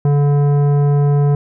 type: tone with tanh clipping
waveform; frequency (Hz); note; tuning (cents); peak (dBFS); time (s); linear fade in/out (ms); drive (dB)
sine; 144; D3; -34; -12; 0.05-1.35; 2; 13
effects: none